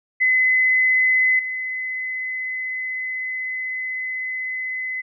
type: tone with level steps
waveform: sine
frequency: 2029 Hz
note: B6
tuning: 46 cents sharp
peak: -14 / -24 dBFS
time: 0.2-5.02 s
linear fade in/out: 20 ms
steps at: 1.39 s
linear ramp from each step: 2 ms
effects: none